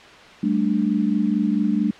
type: chord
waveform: sine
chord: G suspended second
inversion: none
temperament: just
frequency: 196 / 220.5 / 294 Hz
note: G3 / A3 / D4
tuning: 0 / +4 / +2 cents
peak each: -22 / -21 / -23 dBFS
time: 0.43-1.91 s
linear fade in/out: 5 ms
effects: white hiss -43 dBFS RMS until 1.99 s + low-pass 3000 Hz 12 dB/octave